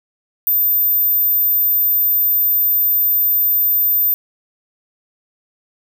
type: tone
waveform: sine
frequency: 13790 Hz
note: A9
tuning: 36 cents flat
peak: -12 dBFS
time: 0.47-4.14 s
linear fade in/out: 0 ms
effects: none